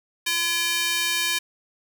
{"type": "tone with high-pass filter", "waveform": "square", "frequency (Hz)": 340.6, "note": "F4", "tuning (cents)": -43, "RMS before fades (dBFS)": -24, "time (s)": [0.26, 1.39], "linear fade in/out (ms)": 10, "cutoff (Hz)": 2400, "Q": 1.2, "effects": ["8-bit"]}